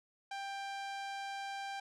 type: tone with low-pass filter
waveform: sawtooth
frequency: 790 Hz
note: G5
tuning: 13 cents sharp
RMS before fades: -42 dBFS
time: 0.31-1.8 s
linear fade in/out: 5 ms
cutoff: 5900 Hz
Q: 0.69
effects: none